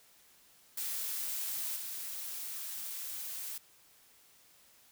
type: noise with level steps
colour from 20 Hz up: blue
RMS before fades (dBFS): -37 / -41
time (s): 0.77-3.58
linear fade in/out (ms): 5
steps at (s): 1.76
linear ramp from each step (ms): 2
effects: white hiss -63 dBFS RMS until 4.91 s